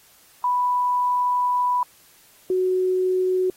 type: tone pair in turn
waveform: sine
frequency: 987.8 / 370 Hz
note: B5 / F#4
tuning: 0 / 0 cents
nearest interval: octave + perfect fourth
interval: 1700 cents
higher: first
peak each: -18 dBFS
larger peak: neither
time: 0.44-1.83 / 2.5-3.5 s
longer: first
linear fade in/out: 2 ms
effects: white hiss -54 dBFS RMS until 3.56 s + AAC 48 kbps